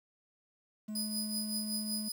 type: tone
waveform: triangle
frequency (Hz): 213.5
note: G#3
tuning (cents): +48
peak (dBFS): -35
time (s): 0.88-2.09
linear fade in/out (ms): 10
type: tone with tremolo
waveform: 20% pulse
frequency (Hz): 4978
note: D#8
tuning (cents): 0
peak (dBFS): -27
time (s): 0.95-2.12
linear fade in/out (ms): 5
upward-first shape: triangle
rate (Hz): 5.3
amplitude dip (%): 70
effects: 10-bit